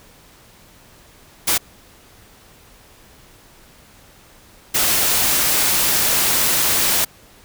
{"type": "noise bursts at uneven times", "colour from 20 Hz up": "white", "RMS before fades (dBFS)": -17, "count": 2, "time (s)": [[1.47, 1.58], [4.74, 7.05]], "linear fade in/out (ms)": 10, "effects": ["pink hiss -48 dBFS RMS until 7.44 s"]}